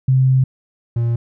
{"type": "tone pair in turn", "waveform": ["sine", "triangle"], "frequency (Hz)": [131, 117.44], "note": ["C3", "A#2"], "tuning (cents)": [2, 13], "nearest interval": "major second", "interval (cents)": 189, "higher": "first", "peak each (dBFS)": [-10, -13], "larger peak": "first", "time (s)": [[0.08, 0.44], [0.96, 1.16]], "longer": "first", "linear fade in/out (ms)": 5, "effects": []}